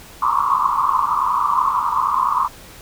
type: band-pass noise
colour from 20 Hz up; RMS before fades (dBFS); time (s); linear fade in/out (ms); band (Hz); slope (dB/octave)
white; -18; 0.22-2.48; 5; 950 to 1200; 96
effects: pink hiss -41 dBFS RMS until 2.81 s